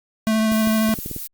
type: tone with vibrato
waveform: square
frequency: 219.2 Hz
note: A3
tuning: 6 cents flat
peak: -17 dBFS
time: 0.27-0.94 s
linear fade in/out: 0 ms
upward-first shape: triangle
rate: 13 Hz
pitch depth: 16 cents each way
type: clicks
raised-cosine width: 3 ms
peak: -18 dBFS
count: 7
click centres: 0.519 / 0.673 / 0.89 / 0.988 / 1.061 / 1.113 / 1.163 s
type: noise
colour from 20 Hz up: violet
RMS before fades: -31 dBFS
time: 0.52-1.27 s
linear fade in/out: 0 ms
effects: Opus 48 kbps